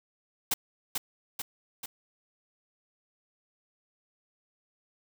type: noise with echo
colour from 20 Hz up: white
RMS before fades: -27 dBFS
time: 0.51-0.54 s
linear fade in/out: 5 ms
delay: 440 ms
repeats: 3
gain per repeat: -4 dB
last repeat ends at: 1.86 s
effects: none